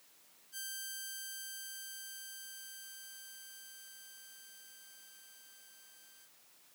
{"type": "tone with level ramp", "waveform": "5% pulse", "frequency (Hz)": 1568, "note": "G6", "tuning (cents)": 0, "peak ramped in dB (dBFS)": [-29, -49], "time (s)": [0.52, 6.29], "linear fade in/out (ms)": 50, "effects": ["white hiss -64 dBFS RMS until 6.74 s", "high-pass 150 Hz 12 dB/octave"]}